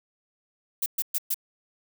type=noise bursts; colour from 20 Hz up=violet; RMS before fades=-26 dBFS; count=4; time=0.82-1.344 s; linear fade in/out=5 ms; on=41 ms; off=120 ms; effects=none